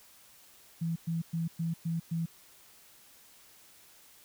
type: tone bursts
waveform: sine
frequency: 165.6 Hz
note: E3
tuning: 8 cents sharp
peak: -29 dBFS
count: 6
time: 0.81-2.26 s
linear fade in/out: 10 ms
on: 150 ms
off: 110 ms
effects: white hiss -58 dBFS RMS until 4.24 s